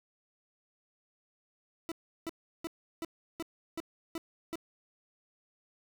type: tone bursts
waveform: 40% pulse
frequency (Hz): 330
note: E4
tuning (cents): +2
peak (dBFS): -34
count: 8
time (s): 1.89-4.556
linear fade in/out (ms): 0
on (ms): 27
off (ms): 350
effects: none